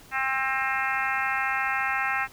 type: harmonic tone with a mistuned harmonic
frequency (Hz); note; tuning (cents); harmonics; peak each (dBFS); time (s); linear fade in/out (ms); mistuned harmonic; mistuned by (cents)
265.7; C4; +27; 3 / 4 / 5 / 6 / 7 / 8 / 9 / 10; -31 / -34 / -31 / -31 / -31 / -33 / -36 / -35; 0.11-2.28; 50; 9; +15
effects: pink hiss -51 dBFS RMS until 2.32 s